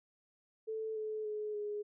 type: tone with pitch steps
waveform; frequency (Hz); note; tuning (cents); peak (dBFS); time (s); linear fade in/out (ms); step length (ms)
sine; 440 / 431.9 / 424 / 416.3; A4 / A4 / G#4 / G#4; 0 / -32 / +36 / +4; -36; 0.67-1.83; 20; 290
effects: none